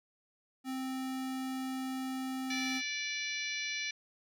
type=tone; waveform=square; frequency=261.6 Hz; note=C4; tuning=in tune; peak=-36 dBFS; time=0.64-2.82 s; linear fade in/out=50 ms
type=harmonic tone; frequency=583 Hz; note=D5; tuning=13 cents flat; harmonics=3 / 4 / 5 / 6 / 7 / 8 / 9 / 10; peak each=-44 / -37 / -46 / -45 / -43 / -52 / -49 / -45 dBFS; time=2.5-3.91 s; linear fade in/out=5 ms
effects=none